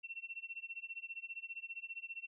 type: tone with tremolo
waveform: sine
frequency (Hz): 2711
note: E7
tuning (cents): +48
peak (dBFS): -40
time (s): 0.03-2.27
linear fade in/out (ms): 20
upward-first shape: sine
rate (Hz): 15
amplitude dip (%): 95
effects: none